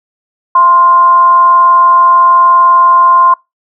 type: tone with frequency modulation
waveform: sine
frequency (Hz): 1046.5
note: C6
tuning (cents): 0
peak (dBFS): -3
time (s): 0.55-3.34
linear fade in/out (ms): 5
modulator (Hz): 367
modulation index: 0.21
effects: noise-tail reverb RT60 0.2 s tail -24 dB re dry